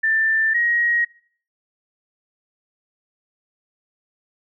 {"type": "tone pair in turn", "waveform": "sine", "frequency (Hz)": [1778, 1889.7], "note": ["A6", "A#6"], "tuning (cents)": [18, 23], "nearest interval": "minor second", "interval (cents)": 105, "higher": "second", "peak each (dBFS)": -16, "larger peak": "neither", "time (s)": [[0.03, 0.54], [0.54, 1.05]], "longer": "neither", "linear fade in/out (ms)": 10, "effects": ["noise-tail reverb RT60 0.5 s tail -22 dB re dry"]}